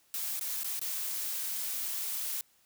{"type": "noise with dropouts", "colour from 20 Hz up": "blue", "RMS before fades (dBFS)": -35, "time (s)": [0.14, 2.41], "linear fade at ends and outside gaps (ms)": 1, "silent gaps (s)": [[0.395, 0.41], [0.634, 0.644], [0.794, 0.814]], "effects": ["white hiss -67 dBFS RMS until 2.65 s"]}